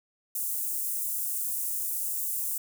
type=high-pass noise; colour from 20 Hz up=white; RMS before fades=-31 dBFS; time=0.35-2.58 s; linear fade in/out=5 ms; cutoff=8200 Hz; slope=24 dB/octave; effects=none